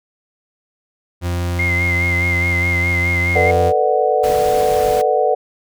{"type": "tone", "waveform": "40% pulse", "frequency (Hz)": 87.4, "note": "F2", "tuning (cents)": 2, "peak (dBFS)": -17, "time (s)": [1.21, 3.73], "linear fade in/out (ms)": 50}
{"type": "tone with vibrato", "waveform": "sine", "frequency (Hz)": 2100, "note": "C7", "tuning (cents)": 6, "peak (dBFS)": -16, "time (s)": [1.59, 3.51], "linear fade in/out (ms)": 5, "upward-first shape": "sine", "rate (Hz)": 4.8, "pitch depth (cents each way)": 40}
{"type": "chord", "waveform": "sine", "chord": "B minor seventh", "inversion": "third", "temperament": "just", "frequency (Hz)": [444.5, 493.9, 592.7, 740.8], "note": ["A4", "B4", "D5", "F#5"], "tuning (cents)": [18, 0, 16, 2], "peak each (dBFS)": [-18, -18, -19, -17], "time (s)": [3.35, 5.35], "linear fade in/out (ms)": 10}
{"type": "noise", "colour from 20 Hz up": "pink", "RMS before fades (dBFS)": -28, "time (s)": [4.23, 5.02], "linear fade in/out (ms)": 10}
{"effects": []}